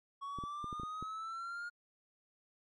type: exponential sweep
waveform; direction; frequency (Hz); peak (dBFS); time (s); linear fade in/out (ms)
triangle; up; 1108.7 to 1428; -38; 0.21-1.7; 20
type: clicks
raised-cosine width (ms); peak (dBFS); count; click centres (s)
3; -32; 7; 0.387 / 0.438 / 0.643 / 0.728 / 0.798 / 0.834 / 1.026
effects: MP3 48 kbps